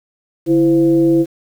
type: tone with frequency modulation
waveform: sine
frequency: 332.4 Hz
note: E4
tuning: 15 cents sharp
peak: -9 dBFS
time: 0.46-1.26 s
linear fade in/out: 50 ms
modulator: 185 Hz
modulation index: 0.54
effects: 7-bit